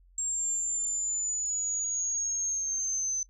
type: linear sweep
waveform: sine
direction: down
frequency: 7480 to 6120 Hz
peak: -28 dBFS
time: 0.18-3.23 s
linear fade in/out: 2 ms
effects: noise-tail reverb RT60 0.1 s tail -23 dB re dry + added 44 Hz sine -56 dBFS peak until 3.29 s